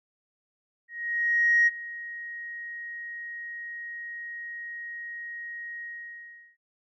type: tone with ADSR envelope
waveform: sine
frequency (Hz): 1882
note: A#6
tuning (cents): +16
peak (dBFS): -16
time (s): 0.88-6.57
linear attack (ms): 790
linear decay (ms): 28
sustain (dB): -19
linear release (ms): 750
effects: tanh soft clip ceiling -12 dBFS